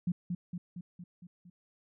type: tone with echo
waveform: sine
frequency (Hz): 176.6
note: F3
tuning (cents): +20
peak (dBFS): -27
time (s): 0.07-0.12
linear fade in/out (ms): 5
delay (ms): 230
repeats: 6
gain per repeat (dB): -4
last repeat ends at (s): 1.5
effects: none